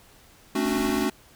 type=chord; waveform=square; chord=D major seventh; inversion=second; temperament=equal with one note detuned; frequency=220 / 270.5 / 293.7 / 370 Hz; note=A3 / C#4 / D4 / F#4; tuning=0 / -42 / 0 / 0 cents; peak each=-29 dBFS; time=0.55-1.1 s; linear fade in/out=5 ms
type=band-stop noise; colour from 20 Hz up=pink; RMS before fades=-39 dBFS; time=0.65-1.05 s; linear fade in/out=10 ms; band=140 to 790 Hz; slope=24 dB/octave
type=clicks; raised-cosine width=3 ms; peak=-25 dBFS; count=2; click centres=0.776 / 0.894 s
effects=pink hiss -54 dBFS RMS until 1.35 s